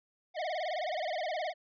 square tone with vibrato, 670 Hz, E5, 28 cents sharp, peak -33 dBFS, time 0.34-1.54 s, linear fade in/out 50 ms, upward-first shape sine, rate 19 Hz, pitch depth 190 cents each way, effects resampled to 11025 Hz

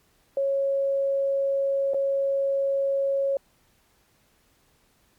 sine tone with dropouts, 550 Hz, C#5, 14 cents flat, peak -21 dBFS, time 0.37-3.37 s, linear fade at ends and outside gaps 2 ms, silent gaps 1.936-1.944 s, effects pink hiss -64 dBFS RMS until 5.18 s + MP3 96 kbps

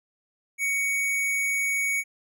square tone, 2237 Hz, C#7, 15 cents sharp, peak -24 dBFS, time 0.58-2.04 s, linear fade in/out 50 ms, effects none

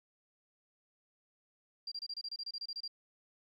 sine tone bursts, 4753 Hz, D8, 20 cents sharp, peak -38 dBFS, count 14, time 1.87-2.879 s, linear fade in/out 5 ms, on 47 ms, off 27 ms, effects 12-bit

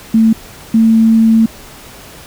sine tone pair in turn, 223.3 / 224.2 Hz, A3 / A3, +26 / +33 cents, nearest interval unison, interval 7 cents, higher second, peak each -5 dBFS, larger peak neither, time 0.14-0.33 / 0.74-1.46 s, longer second, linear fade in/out 5 ms, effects pink hiss -35 dBFS RMS until 2.26 s

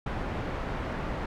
pink low-pass noise, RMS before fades -33 dBFS, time 0.06-1.26 s, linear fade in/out 5 ms, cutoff 1700 Hz, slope 12 dB/octave, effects none

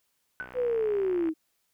sine tone with exponential decay, 1499 Hz, F#6, 22 cents sharp, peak -29 dBFS, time 0.4-0.54 s, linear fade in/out 0 ms, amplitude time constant 30 ms
click train, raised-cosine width 0.5 ms, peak -28 dBFS, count 56, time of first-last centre 0.41-1.289 s, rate 62.6 Hz
sine linear sweep, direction down, 510 to 309.5 Hz, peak -24 dBFS, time 0.54-1.34 s, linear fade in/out 50 ms
effects white hiss -74 dBFS RMS until 1.73 s

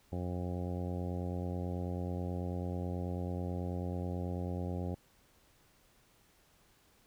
harmonic tone, 89.2 Hz, F2, 37 cents sharp, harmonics 1 / 2 / 3 / 4 / 5 / 6 / 7 / 8 / 9, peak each -37 / -40 / -44 / -46 / -48 / -47 / -52 / -52 / -52 dBFS, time 0.12-4.95 s, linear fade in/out 5 ms, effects pink hiss -67 dBFS RMS until 7.06 s

